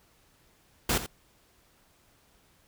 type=noise with echo; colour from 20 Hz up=pink; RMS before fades=-26 dBFS; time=0.89-0.98 s; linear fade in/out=5 ms; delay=84 ms; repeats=1; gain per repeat=-12 dB; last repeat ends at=1.064 s; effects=pink hiss -64 dBFS RMS until 2.67 s